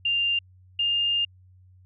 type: tone pair in turn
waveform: sine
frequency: 2794 / 2813 Hz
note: F7 / F7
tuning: 0 / +12 cents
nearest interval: unison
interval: 12 cents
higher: second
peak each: -21 dBFS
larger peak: neither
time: 0.05-0.39 / 0.79-1.25 s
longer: second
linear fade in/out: 5 ms
effects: added 92 Hz sine -51 dBFS peak until 1.85 s